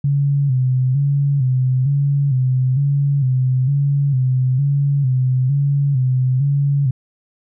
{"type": "tone with vibrato", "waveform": "sine", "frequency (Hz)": 134.8, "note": "C#3", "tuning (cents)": -48, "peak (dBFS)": -13, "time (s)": [0.04, 6.91], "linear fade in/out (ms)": 5, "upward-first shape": "square", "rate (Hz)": 1.1, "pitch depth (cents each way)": 81, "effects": []}